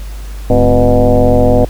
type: tone with frequency modulation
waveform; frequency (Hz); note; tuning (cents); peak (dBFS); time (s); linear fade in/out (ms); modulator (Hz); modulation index
sine; 258.1; C4; -23; -5; 0.5-1.65; 2; 118; 3.5
effects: added 50 Hz sine -22 dBFS peak until 1.69 s + pink hiss -37 dBFS RMS until 1.69 s